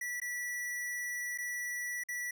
square tone with dropouts, 1953 Hz, B6, 20 cents flat, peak -36 dBFS, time 0.01-2.31 s, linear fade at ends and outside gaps 5 ms, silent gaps 0.201-0.216 / 1.377-1.384 / 2.037-2.086 s, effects none

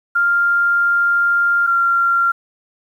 sine tone pair in turn, 1396.9 / 1380.1 Hz, F6 / F6, 0 / -21 cents, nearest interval unison, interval 21 cents, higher first, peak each -12 dBFS, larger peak neither, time 0.15-1.67 / 1.67-2.32 s, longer first, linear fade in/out 10 ms, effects 8-bit

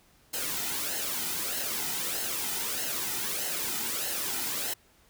white noise with flanger, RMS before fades -32 dBFS, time 0.33-4.74 s, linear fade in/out 10 ms, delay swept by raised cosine 0.84 to 1.84 ms, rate 1.6 Hz, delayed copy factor -0.6, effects pink hiss -62 dBFS RMS until 5.09 s

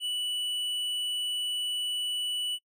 sine tone with tanh clipping, 2960 Hz, F#7, in tune, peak -30 dBFS, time 0-2.59 s, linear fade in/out 50 ms, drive 9 dB, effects noise-tail reverb RT60 0.1 s tail -25 dB re dry

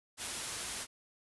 white low-pass noise, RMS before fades -41 dBFS, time 0.17-0.87 s, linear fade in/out 50 ms, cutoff 11000 Hz, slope 96 dB/octave, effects none

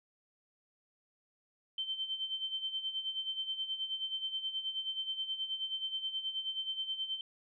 sine tone with tremolo, 3100 Hz, G7, 20 cents flat, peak -32 dBFS, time 1.78-7.21 s, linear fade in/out 2 ms, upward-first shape sine, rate 9.4 Hz, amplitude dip 70%, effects none

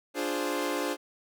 sawtooth chord, D half-diminished seventh, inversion none, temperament equal, 293.7 / 349.2 / 415.3 / 523.3 Hz, D4 / F4 / Ab4 / C5, 0 / 0 / 0 / 0 cents, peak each -29 / -31 / -32 / -30 dBFS, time 0.14-0.97 s, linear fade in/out 50 ms, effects none

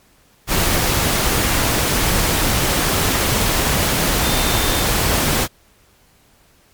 sine tone in noise, 3600 Hz, A7, 39 cents sharp, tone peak -27 dBFS, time 4.2-4.88 s, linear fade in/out 50 ms, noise pink, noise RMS -17 dBFS, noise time 0.47-5.48 s, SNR -13 dB, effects pink hiss -54 dBFS RMS until 6.73 s + MP3 96 kbps

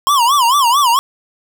square tone with vibrato, 1040 Hz, C6, 11 cents flat, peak -10 dBFS, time 0.07-0.99 s, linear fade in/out 0 ms, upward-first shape sine, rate 4.5 Hz, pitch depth 210 cents each way, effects 8-bit

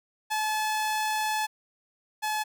sawtooth tone pair in turn, 861 / 856.7 Hz, A5 / A5, -38 / -46 cents, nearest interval unison, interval 8 cents, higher first, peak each -22 / -23 dBFS, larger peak first, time 0.3-1.47 / 2.22-2.44 s, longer first, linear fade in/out 20 ms, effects none

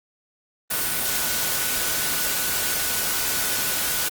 sine tone in noise, 1480 Hz, F#6, in tune, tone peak -35 dBFS, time 0.7-4.09 s, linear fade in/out 10 ms, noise white, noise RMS -24 dBFS, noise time 0.7-4.09 s, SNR -14 dB, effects Opus 32 kbps

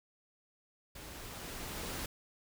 pink noise with level ramp, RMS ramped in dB -49 to -39 dBFS, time 0.95-2.06 s, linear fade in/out 5 ms, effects none

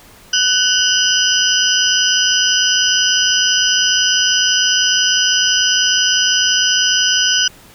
sine tone cluster, 1501 / 2868 / 3054 / 4995 / 5900 Hz, F#6 / F7 / G7 / D#8 / F#8, +24 / +45 / -46 / +6 / -6 cents, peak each -18 dBFS, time 0.33-7.48 s, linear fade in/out 5 ms, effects pink hiss -43 dBFS RMS until 7.74 s

